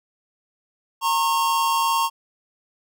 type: tone pair together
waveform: square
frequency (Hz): 920 / 1082.8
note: A#5 / C#6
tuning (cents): -23 / -41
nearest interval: minor third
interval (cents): 282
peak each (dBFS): -22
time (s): 1.01-2.1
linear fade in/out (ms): 50
effects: none